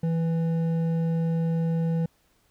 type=tone with hard clipping; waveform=sine; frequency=164.81 Hz; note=E3; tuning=in tune; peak=-24 dBFS; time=0.03-2.06 s; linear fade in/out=5 ms; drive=7 dB; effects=pink hiss -66 dBFS RMS until 2.5 s